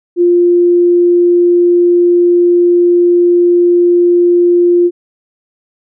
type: tone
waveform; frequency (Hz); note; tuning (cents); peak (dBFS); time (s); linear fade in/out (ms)
sine; 350; F4; +4; -5; 0.16-4.91; 50
effects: none